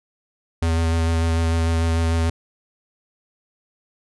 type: tone with vibrato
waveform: square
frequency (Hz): 82.41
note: E2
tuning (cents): 0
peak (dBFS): -18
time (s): 0.62-2.3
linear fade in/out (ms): 5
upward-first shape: square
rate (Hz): 6.7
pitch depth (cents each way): 13
effects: resampled to 24000 Hz